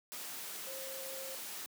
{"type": "tone in noise", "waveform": "sine", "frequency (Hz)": 533, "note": "C5", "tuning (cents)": 32, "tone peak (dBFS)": -46, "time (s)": [0.67, 1.35], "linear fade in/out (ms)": 0, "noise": "white", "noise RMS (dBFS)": -44, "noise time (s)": [0.12, 1.66], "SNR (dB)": -5, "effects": ["high-pass 200 Hz 12 dB/octave"]}